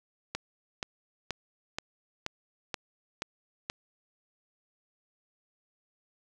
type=click train; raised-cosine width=0.2 ms; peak=-15 dBFS; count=8; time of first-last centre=0.35-3.699 s; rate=2.09 Hz; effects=none